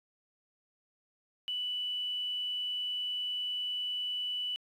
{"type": "tone with quantisation", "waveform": "sine", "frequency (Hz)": 2970, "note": "F#7", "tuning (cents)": 6, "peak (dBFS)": -32, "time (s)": [1.48, 4.56], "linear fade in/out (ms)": 0, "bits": 10, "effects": ["resampled to 32000 Hz"]}